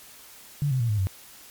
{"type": "tone with pitch steps", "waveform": "sine", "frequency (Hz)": [144.2, 129.96, 117.13, 105.56, 95.14], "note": ["D3", "C3", "A#2", "G#2", "F#2"], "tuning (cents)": [-31, -11, 9, 29, 49], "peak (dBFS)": -21, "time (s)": [0.62, 1.07], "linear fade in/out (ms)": 0, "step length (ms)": 90, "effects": ["white hiss -48 dBFS RMS until 1.5 s", "MP3 96 kbps"]}